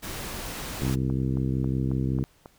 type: noise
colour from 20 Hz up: pink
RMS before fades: -35 dBFS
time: 0.02-0.96 s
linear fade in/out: 20 ms
type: harmonic tone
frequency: 65.41 Hz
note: C2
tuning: in tune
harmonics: 1 / 2 / 3 / 4 / 5 / 6 / 7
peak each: -32 / -26 / -31 / -32 / -34 / -41 / -43 dBFS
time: 0.82-2.24 s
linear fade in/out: 0 ms
type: click train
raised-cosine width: 1 ms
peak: -27 dBFS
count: 6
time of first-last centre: 1.1-2.459 s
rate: 3.68 Hz
effects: pink hiss -61 dBFS RMS until 2.58 s